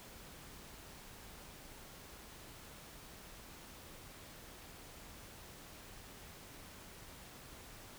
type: silence
effects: pink hiss -54 dBFS RMS until 7.98 s